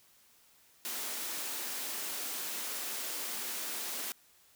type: high-pass noise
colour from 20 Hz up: white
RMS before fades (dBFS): -38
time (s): 0.85-4.12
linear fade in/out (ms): 0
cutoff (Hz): 200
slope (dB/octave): 48
effects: white hiss -64 dBFS RMS until 4.55 s